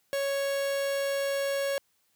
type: tone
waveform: 45% pulse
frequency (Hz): 554.4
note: C#5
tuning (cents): 0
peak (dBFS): -27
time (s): 0.13-1.78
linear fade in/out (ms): 0
effects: white hiss -71 dBFS RMS until 2.15 s + high-pass 60 Hz 12 dB/octave